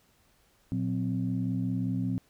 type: tone cluster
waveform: sine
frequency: 117.4 / 182.6 / 260 Hz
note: A#2 / F#3 / C4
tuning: +13 / -23 / -11 cents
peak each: -31 dBFS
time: 0.72-2.18 s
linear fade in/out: 0 ms
effects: tanh soft clip ceiling -19 dBFS + pink hiss -66 dBFS RMS until 2.29 s